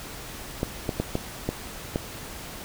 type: clicks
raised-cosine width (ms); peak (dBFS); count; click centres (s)
2; -11; 6; 0.631 / 0.892 / 1 / 1.154 / 1.49 / 1.959
effects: pink hiss -39 dBFS RMS until 2.64 s